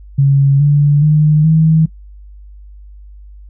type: tone with pitch steps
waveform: sine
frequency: 138.59 / 145.14 / 152.01 / 159.2 Hz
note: C#3 / D3 / D#3 / D#3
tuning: 0 / -20 / -40 / +40 cents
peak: -6 dBFS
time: 0.18-1.86 s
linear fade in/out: 10 ms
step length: 420 ms
effects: noise-tail reverb RT60 0.1 s tail -21 dB re dry + added 50 Hz sine -33 dBFS peak until 3.49 s